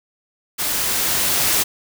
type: noise with level ramp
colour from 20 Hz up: white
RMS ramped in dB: -22 to -17 dBFS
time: 0.58-1.64 s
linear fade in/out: 20 ms
effects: none